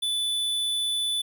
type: tone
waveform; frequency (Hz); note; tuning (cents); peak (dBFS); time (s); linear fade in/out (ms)
square; 3485; A7; -17; -25; 0.02-1.22; 10
effects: none